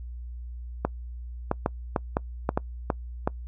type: clicks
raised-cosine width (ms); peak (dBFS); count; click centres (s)
1; -9; 9; 0.85 / 1.514 / 1.661 / 1.962 / 2.169 / 2.491 / 2.575 / 2.902 / 3.275
effects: noise-tail reverb RT60 0.1 s tail -25 dB re dry + added 60 Hz sine -35 dBFS peak until 3.47 s